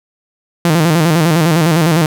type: tone with vibrato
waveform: sawtooth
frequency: 162.7 Hz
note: E3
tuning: 22 cents flat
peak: -5 dBFS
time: 0.65-2.06 s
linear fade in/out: 2 ms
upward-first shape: square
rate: 9.9 Hz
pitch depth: 91 cents each way
effects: none